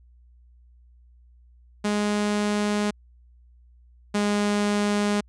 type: tone pair in turn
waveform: sawtooth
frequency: 207.7 / 206.1 Hz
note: G#3 / G#3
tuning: 0 / -13 cents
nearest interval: unison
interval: 13 cents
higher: first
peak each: -18 / -17 dBFS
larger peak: second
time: 1.84-2.91 / 4.14-5.21 s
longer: neither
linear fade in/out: 10 ms
effects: added 60 Hz sine -51 dBFS peak until 5.28 s + resampled to 22050 Hz